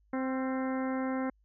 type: harmonic tone with a mistuned harmonic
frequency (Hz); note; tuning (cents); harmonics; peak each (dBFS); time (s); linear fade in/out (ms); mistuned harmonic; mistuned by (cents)
261.6; C4; 0; 1 / 2 / 3 / 4 / 5 / 6 / 7 / 8; -31 / -37 / -41 / -43 / -45 / -47 / -48 / -49; 0.13-1.3; 5; 5; +41
effects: added 51 Hz sine -64 dBFS peak until 1.44 s